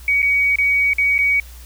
sine tone with dropouts, 2255 Hz, C#7, 29 cents sharp, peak -13 dBFS, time 0.08-1.4 s, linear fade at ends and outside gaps 2 ms, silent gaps 0.22-0.227 / 0.558-0.585 / 0.934-0.983 / 1.181-1.188 s, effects added 60 Hz sine -36 dBFS peak until 1.65 s + white hiss -45 dBFS RMS until 1.65 s

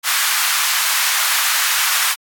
pink high-pass noise, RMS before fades -17 dBFS, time 0.03-2.16 s, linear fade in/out 50 ms, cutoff 1100 Hz, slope 24 dB/octave, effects AAC 64 kbps

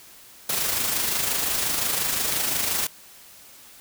white noise with amplitude modulation, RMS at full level -23 dBFS, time 0.49-2.87 s, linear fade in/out 5 ms, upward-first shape sine, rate 25.7 Hz, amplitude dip 40%, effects white hiss -48 dBFS RMS until 3.8 s

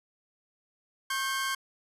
sawtooth tone pair together, 1085.5 / 1568 Hz, C#6 / G6, -37 / 0 cents, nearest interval tritone, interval 637 cents, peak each -28 dBFS, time 1.1-1.55 s, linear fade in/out 5 ms, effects resampled to 32000 Hz

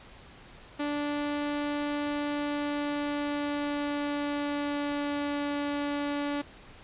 sawtooth tone with pitch glide, 291.8 to 288.3 Hz, D4 to D4, -11 to -32 cents, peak -25 dBFS, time 0.79-6.42 s, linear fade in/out 10 ms, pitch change -21 cents, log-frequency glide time 2.16-5.57 s, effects pink hiss -51 dBFS RMS until 6.83 s + resampled to 8000 Hz

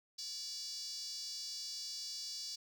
5% pulse tone with high-pass filter, 576 Hz, D5, 34 cents flat, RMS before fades -44 dBFS, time 0.18-2.56 s, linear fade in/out 10 ms, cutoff 4800 Hz, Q 5.1, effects none

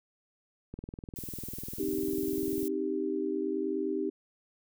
click train, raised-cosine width 3 ms, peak -28 dBFS, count 39, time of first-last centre 0.74-2.631 s, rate 20.1 Hz
violet noise, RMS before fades -42 dBFS, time 1.16-2.68 s, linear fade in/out 0 ms
sine chord, C minor, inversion none, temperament equal, 261.6 / 311.1 / 392 Hz, C4 / Eb4 / G4, 0 / 0 / 0 cents, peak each -36 / -33 / -32 dBFS, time 1.79-4.1 s, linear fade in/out 10 ms
effects none

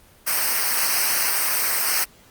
white noise with comb filter, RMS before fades -21 dBFS, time 0.26-2.05 s, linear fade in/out 20 ms, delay 0.28 ms, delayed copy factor -0.85, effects pink hiss -52 dBFS RMS until 2.3 s + Opus 24 kbps

